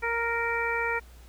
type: harmonic tone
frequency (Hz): 465.4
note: A#4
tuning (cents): -3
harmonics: 1 / 2 / 3 / 4 / 5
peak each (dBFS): -32 / -32 / -32 / -32 / -32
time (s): 0.02-1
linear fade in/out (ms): 20
effects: added 60 Hz sine -47 dBFS peak until 1.28 s + pink hiss -57 dBFS RMS until 1.28 s